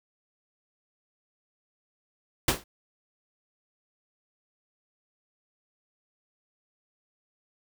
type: noise with exponential decay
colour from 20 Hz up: pink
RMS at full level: -18 dBFS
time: 2.48-2.64 s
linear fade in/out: 5 ms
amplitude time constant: 34 ms
effects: none